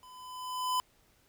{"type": "tone with level ramp", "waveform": "square", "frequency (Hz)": 1008, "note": "B5", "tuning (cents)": 35, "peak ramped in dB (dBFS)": [-52, -27], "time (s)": [0.03, 0.8], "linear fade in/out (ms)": 0, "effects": ["pink hiss -67 dBFS RMS until 1.28 s"]}